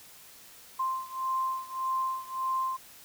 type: beating tone pair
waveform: sine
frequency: 1046.5 / 1048.2 Hz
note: C6 / C6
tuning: 0 / +3 cents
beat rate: 1.7 Hz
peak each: -31 / -33 dBFS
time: 0.79-2.77 s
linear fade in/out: 10 ms
effects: white hiss -52 dBFS RMS until 3.04 s